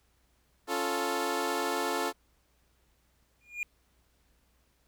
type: chord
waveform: 15% pulse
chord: Db augmented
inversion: none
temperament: equal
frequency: 277.2 / 349.2 / 440 Hz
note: Db4 / F4 / A4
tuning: 0 / 0 / 0 cents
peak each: -29 / -27 / -26 dBFS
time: 0.67-2.13 s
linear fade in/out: 50 ms
type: tone with exponential growth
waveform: triangle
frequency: 2424 Hz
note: D#7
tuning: 46 cents flat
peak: -26 dBFS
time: 3.41-3.63 s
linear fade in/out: 1 ms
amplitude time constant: 46 ms
effects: added 60 Hz sine -70 dBFS peak until 4.87 s + pink hiss -71 dBFS RMS until 4.87 s